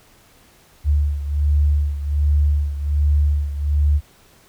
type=beating tone pair; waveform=sine; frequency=72.9 / 74.2 Hz; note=D2 / D2; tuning=-12 / +18 cents; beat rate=1.3 Hz; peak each=-16 / -21 dBFS; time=0.84-4.01 s; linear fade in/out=50 ms; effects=pink hiss -52 dBFS RMS until 4.48 s